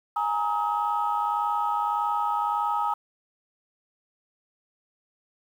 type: chord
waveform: sine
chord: Ab suspended second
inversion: none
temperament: equal with one note detuned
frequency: 830.6 / 932.3 / 1270.7 Hz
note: Ab5 / Bb5 / Eb6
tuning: 0 / 0 / +36 cents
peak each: -27 dBFS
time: 0.16-2.94 s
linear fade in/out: 5 ms
effects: tanh soft clip ceiling -15 dBFS + 9-bit